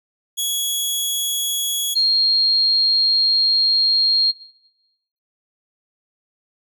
15% pulse / sine tone pair in turn, 3349 / 4235 Hz, G#7 / C8, +14 / +20 cents, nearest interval major third, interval 406 cents, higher second, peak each -13 dBFS, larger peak neither, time 0.37-1.95 / 1.95-4.32 s, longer second, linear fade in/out 20 ms, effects noise-tail reverb RT60 0.9 s tail -18 dB re dry

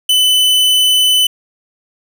45% pulse tone, 3010 Hz, F#7, 29 cents sharp, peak -8 dBFS, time 0.09-1.27 s, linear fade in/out 5 ms, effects none

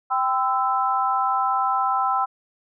sine chord, C major, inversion second, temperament equal with one note detuned, 784 / 1020.8 / 1318.5 Hz, G5 / C6 / E6, 0 / -43 / 0 cents, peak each -23 / -24 / -23 dBFS, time 0.1-2.26 s, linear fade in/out 20 ms, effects none

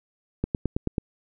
click train, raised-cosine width 3 ms, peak -11 dBFS, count 6, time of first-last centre 0.44-0.982 s, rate 9.23 Hz, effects none

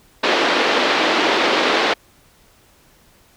pink band-pass noise, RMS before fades -17 dBFS, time 0.23-1.94 s, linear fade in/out 10 ms, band 300 to 4200 Hz, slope 24 dB/octave, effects pink hiss -53 dBFS RMS until 3.36 s

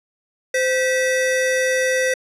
square tone pair together, 516 / 1948 Hz, C5 / B6, -24 / -24 cents, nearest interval octave + major seventh, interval 2300 cents, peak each -19 / -22 dBFS, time 0.54-2.14 s, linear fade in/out 5 ms, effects low-pass 10000 Hz 12 dB/octave

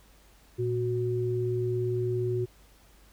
sine tone pair together, 116.6 / 367.4 Hz, A#2 / F#4, +1 / -12 cents, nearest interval octave + minor sixth, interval 1987 cents, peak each -29 / -28 dBFS, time 0.58-2.46 s, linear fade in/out 20 ms, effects added 50 Hz sine -57 dBFS peak until 3.12 s + pink hiss -60 dBFS RMS until 3.12 s

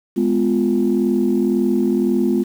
sine chord, F diminished, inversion first, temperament just, 209.5 / 251.4 / 349.2 Hz, Ab3 / Cb4 / F4, +15 / +31 / 0 cents, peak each -18 dBFS, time 0.16-2.44 s, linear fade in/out 20 ms, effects tanh soft clip ceiling -7 dBFS + 7-bit

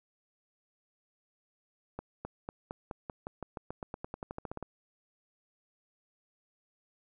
accelerating click train, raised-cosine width 1 ms, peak -24 dBFS, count 21, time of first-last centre 1.99-4.627 s, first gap 260 ms, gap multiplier 0.92, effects none

